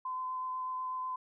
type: tone with vibrato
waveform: sine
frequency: 1024 Hz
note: C6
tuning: 38 cents flat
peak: -34 dBFS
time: 0.05-1.16 s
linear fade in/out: 5 ms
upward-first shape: sine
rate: 8.1 Hz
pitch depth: 10 cents each way
effects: none